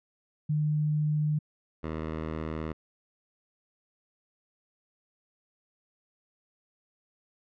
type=tone pair in turn; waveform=sine / 10% pulse; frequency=151.2 / 79.04 Hz; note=D#3 / D#2; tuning=-49 / +28 cents; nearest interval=major seventh; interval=1123 cents; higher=first; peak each=-24 dBFS; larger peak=neither; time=0.49-1.39 / 1.83-2.73 s; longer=neither; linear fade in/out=10 ms; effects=low-pass 2000 Hz 12 dB/octave